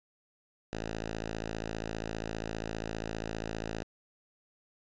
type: tone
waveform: 5% pulse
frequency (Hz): 55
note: A1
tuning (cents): 0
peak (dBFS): -24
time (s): 0.73-3.83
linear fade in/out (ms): 0
effects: resampled to 16000 Hz